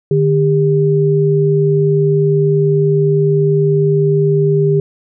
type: tone pair together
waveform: sine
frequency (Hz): 150.5 / 399.8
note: D3 / G4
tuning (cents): +43 / +34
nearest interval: octave + perfect fourth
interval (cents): 1691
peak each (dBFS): -12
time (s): 0.11-4.8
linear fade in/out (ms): 2
effects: none